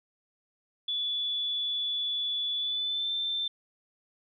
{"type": "tone with pitch glide", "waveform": "sine", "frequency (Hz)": [3442, 3557], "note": ["A7", "A7"], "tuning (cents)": [-39, 18], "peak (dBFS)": -28, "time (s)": [0.88, 3.48], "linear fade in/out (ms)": 5, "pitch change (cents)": 57, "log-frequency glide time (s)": [2.54, 3.12], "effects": []}